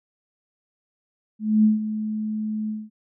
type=tone with ADSR envelope; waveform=sine; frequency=215.2 Hz; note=A3; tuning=38 cents flat; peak=-12 dBFS; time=1.39-2.9 s; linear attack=250 ms; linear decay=150 ms; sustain=-12 dB; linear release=210 ms; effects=none